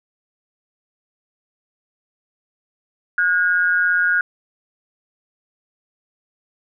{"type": "tone pair together", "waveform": "sine", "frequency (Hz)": [1447.7, 1625], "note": ["F#6", "G#6"], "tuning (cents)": [-38, -38], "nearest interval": "major second", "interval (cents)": 200, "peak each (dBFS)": [-16, -19], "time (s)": [3.18, 4.21], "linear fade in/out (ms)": 2, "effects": []}